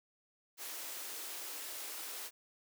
white high-pass noise, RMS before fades -44 dBFS, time 0.57-2.31 s, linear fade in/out 50 ms, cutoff 270 Hz, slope 96 dB/octave, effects none

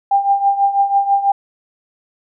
sine tone with tremolo, 796 Hz, G5, 26 cents sharp, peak -8 dBFS, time 0.11-1.32 s, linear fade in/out 5 ms, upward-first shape triangle, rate 6.1 Hz, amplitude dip 80%, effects none

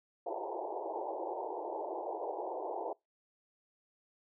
white band-pass noise, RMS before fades -39 dBFS, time 0.26-2.93 s, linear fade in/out 5 ms, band 330 to 930 Hz, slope 96 dB/octave, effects noise-tail reverb RT60 0.2 s tail -25 dB re dry

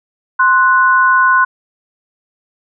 sine tone pair together, 1046.5 / 1480 Hz, C6 / F#6, 0 / 0 cents, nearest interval tritone, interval 600 cents, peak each -10 dBFS, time 0.39-1.45 s, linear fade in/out 10 ms, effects none

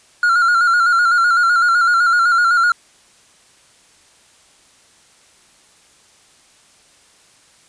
triangle tone with vibrato, 1400 Hz, F6, 4 cents sharp, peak -9 dBFS, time 0.23-2.72 s, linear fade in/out 2 ms, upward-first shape square, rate 7.9 Hz, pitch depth 46 cents each way, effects white hiss -51 dBFS RMS until 7.68 s + resampled to 22050 Hz

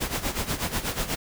pink noise with tremolo, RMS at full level -26 dBFS, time 0-1.16 s, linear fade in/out 20 ms, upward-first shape sine, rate 8.2 Hz, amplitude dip 75%, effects none

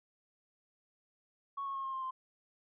sine tone with pitch steps, 1108.7 / 1095.3 / 1082.1 / 1069.1 / 1056.2 / 1043.5 Hz, C#6 / C#6 / C#6 / C6 / C6 / C6, 0 / -21 / -42 / +37 / +16 / -5 cents, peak -35 dBFS, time 1.57-2.11 s, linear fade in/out 10 ms, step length 90 ms, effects tanh soft clip ceiling -31 dBFS

